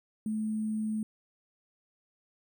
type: tone with sample-and-hold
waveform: sine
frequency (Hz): 216.8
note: A3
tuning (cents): -25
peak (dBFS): -29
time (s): 0.26-1.03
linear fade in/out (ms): 2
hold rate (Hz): 8820
effects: none